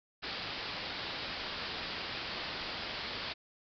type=low-pass noise; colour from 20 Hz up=white; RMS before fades=-40 dBFS; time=0.22-3.34 s; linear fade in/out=20 ms; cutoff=5000 Hz; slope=96 dB/octave; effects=none